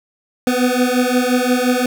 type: beating tone pair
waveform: 25% pulse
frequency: 246.9 / 252.6 Hz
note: B3 / B3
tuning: 0 / +39 cents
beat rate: 5.7 Hz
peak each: -13 dBFS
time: 0.47-1.86 s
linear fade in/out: 2 ms
effects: none